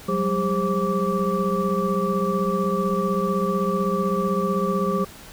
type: tone cluster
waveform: sine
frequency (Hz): 183.5 / 199.3 / 403.3 / 528 / 1159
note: F#3 / G3 / G4 / C5 / D6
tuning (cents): -14 / +29 / +49 / +16 / -23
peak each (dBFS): -25 / -27 / -26 / -28 / -26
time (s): 0.08-5.05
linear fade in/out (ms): 10
effects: pink hiss -43 dBFS RMS until 5.32 s